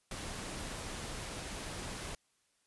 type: noise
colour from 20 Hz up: pink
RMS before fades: -42 dBFS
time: 0.11-2.15 s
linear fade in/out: 2 ms
effects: white hiss -75 dBFS RMS until 2.66 s + resampled to 24000 Hz